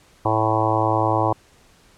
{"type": "harmonic tone", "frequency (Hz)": 110, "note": "A2", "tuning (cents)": 0, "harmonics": [1, 3, 4, 5, 6, 7, 8, 9, 10], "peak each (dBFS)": [-24, -25, -29, -26, -27, -24, -26, -24, -29], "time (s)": [0.25, 1.33], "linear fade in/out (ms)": 5, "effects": ["pink hiss -54 dBFS RMS until 1.97 s", "low-pass 10000 Hz 12 dB/octave"]}